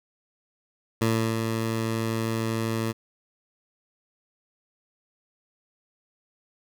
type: tone with ADSR envelope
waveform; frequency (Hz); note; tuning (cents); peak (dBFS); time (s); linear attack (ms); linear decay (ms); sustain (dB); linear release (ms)
15% pulse; 112.7; A2; +42; -14; 1.01-2.93; 10; 340; -5; 24
effects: none